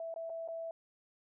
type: tone with dropouts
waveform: sine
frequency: 659.3 Hz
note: E5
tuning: in tune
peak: -38 dBFS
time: 0-0.71 s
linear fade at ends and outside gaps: 2 ms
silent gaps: 0.141-0.161 / 0.296-0.3 / 0.477-0.485 s
effects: none